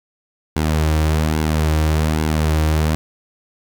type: tone with flanger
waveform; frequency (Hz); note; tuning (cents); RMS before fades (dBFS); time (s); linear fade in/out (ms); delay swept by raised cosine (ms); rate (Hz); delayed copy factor
sawtooth; 77.78; D#2; 0; -17; 0.56-2.95; 0; 1.6 to 4.8; 1.2; -0.5
effects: none